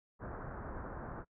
pink low-pass noise, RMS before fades -44 dBFS, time 0.19-1.25 s, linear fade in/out 50 ms, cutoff 1600 Hz, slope 48 dB/octave, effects noise-tail reverb RT60 0.1 s tail -26 dB re dry

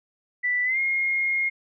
sine tone with pitch glide, 1975.5 to 2142 Hz, B6 to C7, 0 to +40 cents, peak -21 dBFS, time 0.43-1.5 s, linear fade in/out 20 ms, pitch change +140 cents, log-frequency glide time 0.64-0.79 s, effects none

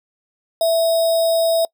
sine tone with sample-and-hold, 660 Hz, E5, 2 cents sharp, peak -13 dBFS, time 0.61-1.65 s, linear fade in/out 2 ms, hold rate 4410 Hz, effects noise-tail reverb RT60 0.1 s tail -25 dB re dry

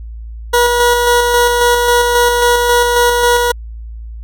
20% pulse tone with tremolo, 482.1 Hz, B4, 42 cents flat, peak -3 dBFS, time 0.53-3.52 s, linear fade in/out 10 ms, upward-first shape square, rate 3.7 Hz, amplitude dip 30%, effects added 56 Hz sine -25 dBFS peak until 4.23 s

